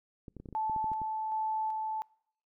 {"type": "clicks", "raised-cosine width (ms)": 3, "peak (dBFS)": -32, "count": 11, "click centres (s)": [0.282, 0.367, 0.4, 0.458, 0.488, 0.527, 0.697, 0.763, 0.843, 0.917, 1.017]}
{"type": "tone with tremolo", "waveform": "sine", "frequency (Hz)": 873, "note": "A5", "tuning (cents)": -14, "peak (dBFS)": -29, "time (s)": [0.55, 2.02], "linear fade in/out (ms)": 0, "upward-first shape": "square", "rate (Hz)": 1.3, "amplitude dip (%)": 25}
{"effects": ["noise-tail reverb RT60 0.7 s tail -25 dB re dry"]}